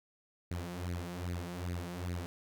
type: tone with flanger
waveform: sawtooth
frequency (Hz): 88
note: F2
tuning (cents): +14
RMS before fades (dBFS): -39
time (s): 0.51-2.26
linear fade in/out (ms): 0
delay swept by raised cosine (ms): 0.45 to 5.55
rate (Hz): 2.5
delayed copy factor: +0.75
effects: none

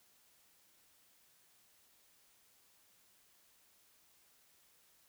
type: silence
effects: white hiss -69 dBFS RMS until 5.08 s

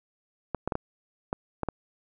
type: clicks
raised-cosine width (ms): 1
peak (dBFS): -14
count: 7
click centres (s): 0.547 / 0.676 / 0.722 / 0.754 / 1.329 / 1.633 / 1.687
effects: none

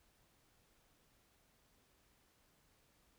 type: silence
effects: pink hiss -73 dBFS RMS until 3.18 s

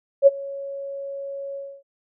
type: tone with ADSR envelope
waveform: sine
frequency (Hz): 554.4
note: C#5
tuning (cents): 0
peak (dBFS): -6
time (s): 0.22-1.83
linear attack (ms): 48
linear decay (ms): 27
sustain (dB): -23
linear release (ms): 270
effects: none

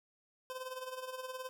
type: tone with tremolo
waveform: 25% pulse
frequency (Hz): 514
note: C5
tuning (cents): -31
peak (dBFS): -35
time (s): 0.5-1.49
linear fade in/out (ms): 0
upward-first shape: sine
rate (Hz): 19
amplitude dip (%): 65
effects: none

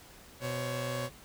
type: tone cluster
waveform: sawtooth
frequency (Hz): 124.4 / 522 / 560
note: B2 / C5 / C#5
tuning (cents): +13 / -4 / +18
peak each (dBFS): -32 / -39 / -32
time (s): 0.4-1.1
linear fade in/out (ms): 50
effects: pink hiss -54 dBFS RMS until 1.24 s

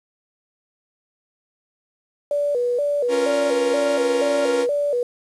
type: tone with vibrato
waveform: sine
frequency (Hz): 531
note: C5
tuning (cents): +25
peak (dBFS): -18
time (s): 2.31-5.03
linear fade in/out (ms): 2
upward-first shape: square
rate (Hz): 2.1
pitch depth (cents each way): 150
type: chord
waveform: sawtooth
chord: Bb minor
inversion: first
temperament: equal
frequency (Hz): 277.2 / 349.2 / 466.2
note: Db4 / F4 / Bb4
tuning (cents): 0 / 0 / 0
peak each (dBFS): -22 / -26 / -23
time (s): 3.08-4.67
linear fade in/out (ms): 50
effects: resampled to 24000 Hz + 8-bit

